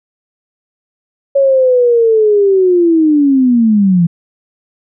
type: linear sweep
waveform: sine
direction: down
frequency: 557 to 164.81 Hz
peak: -6 dBFS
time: 1.35-4.07 s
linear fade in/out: 10 ms
effects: none